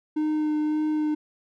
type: tone with vibrato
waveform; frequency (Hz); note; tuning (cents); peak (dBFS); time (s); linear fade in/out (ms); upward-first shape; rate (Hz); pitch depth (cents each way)
triangle; 305.3; D#4; -33; -20; 0.16-1.15; 10; sine; 1.8; 12
effects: none

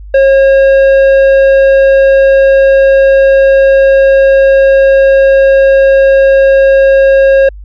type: tone with tanh clipping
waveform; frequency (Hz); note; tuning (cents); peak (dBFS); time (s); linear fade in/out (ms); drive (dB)
sine; 542; C#5; -39; -4; 0.14-7.49; 5; 9
effects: added 50 Hz sine -25 dBFS peak until 7.64 s

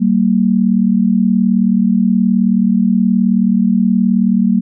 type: tone pair together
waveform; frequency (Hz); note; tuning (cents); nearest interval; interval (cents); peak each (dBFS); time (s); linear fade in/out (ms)
sine; 191.74 / 230.6; G3 / A#3; -38 / -19; minor third; 319; -12; 0-4.61; 20
effects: none

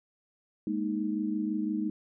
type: chord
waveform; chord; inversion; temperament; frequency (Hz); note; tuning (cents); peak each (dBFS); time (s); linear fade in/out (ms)
sine; Ab suspended second; none; just; 207.7 / 233.6 / 311.5; Ab3 / Bb3 / Eb4; 0 / +4 / +2; -32 / -35 / -31; 0.67-1.9; 2
effects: none

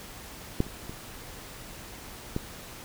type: clicks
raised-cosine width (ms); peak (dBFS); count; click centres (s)
3; -10 / -29 / -25 / -15; 4; 0.604 / 0.666 / 0.895 / 2.364
effects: pink hiss -44 dBFS RMS until 2.84 s

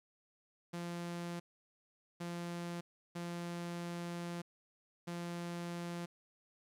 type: tone bursts at uneven times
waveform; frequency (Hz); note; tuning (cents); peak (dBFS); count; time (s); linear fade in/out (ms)
sawtooth; 172.6; F3; -20; -36; 4; 0.73-1.4 / 2.2-2.81 / 3.15-4.42 / 5.07-6.06; 10
effects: low-pass 11000 Hz 12 dB/octave + 12-bit

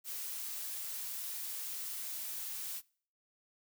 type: noise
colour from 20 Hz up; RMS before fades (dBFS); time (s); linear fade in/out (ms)
blue; -41; 0.04-2.82; 50
effects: noise-tail reverb RT60 0.5 s tail -24 dB re dry

